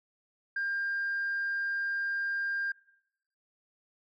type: tone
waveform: sine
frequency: 1600 Hz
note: G6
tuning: 35 cents sharp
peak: -28 dBFS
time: 0.56-2.72 s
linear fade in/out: 5 ms
effects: noise-tail reverb RT60 0.8 s tail -20 dB re dry + tanh soft clip ceiling -26 dBFS